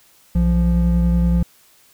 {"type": "tone pair together", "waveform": "triangle", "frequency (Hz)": [61.13, 172.9], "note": ["B1", "F3"], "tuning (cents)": [-17, -17], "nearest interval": "octave + tritone", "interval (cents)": 1800, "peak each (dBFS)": -14, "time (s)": [0.35, 1.43], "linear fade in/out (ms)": 5, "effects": ["white hiss -53 dBFS RMS until 1.93 s"]}